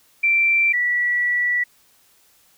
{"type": "tone pair in turn", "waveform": "sine", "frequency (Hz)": [2349, 1949.8], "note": ["D7", "B6"], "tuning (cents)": [0, -23], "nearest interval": "minor third", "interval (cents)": 323, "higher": "first", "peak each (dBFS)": [-14, -17], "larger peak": "first", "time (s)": [[0.23, 0.73], [0.73, 1.64]], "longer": "second", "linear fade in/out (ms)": 10, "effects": ["white hiss -57 dBFS RMS until 2.57 s"]}